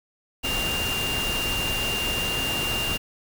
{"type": "tone in noise", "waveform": "sine", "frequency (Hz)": 2794, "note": "F7", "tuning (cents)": 0, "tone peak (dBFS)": -26, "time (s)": [0.43, 2.98], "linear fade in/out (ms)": 20, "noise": "pink", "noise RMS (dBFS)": -29, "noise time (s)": [0.43, 2.98], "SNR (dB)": 0, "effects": []}